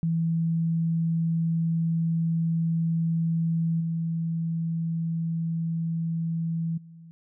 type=tone with level steps; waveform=sine; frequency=164.81 Hz; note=E3; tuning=in tune; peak=-22 / -25 / -44 dBFS; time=0.03-7.11 s; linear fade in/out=0 ms; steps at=3.8 / 6.77 s; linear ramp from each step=10 ms; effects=none